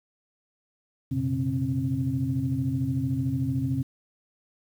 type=tone cluster; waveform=sine; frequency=91.8 / 122.9 / 136.3 / 267.2 Hz; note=F#2 / B2 / C#3 / C4; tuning=-13 / -8 / -29 / +36 cents; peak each=-35 / -29 / -28 / -28 dBFS; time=1.11-3.83 s; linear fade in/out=10 ms; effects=tanh soft clip ceiling -14 dBFS + 9-bit